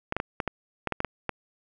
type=clicks; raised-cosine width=0.5 ms; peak=-12 dBFS; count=10; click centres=0.124 / 0.166 / 0.201 / 0.402 / 0.477 / 0.873 / 0.923 / 1.004 / 1.047 / 1.293 s; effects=none